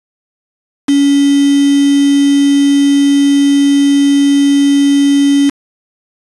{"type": "tone with quantisation", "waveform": "sine", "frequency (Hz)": 281.7, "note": "C#4", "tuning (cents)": 28, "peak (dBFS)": -6, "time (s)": [0.88, 5.5], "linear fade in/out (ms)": 10, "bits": 3, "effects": ["resampled to 24000 Hz"]}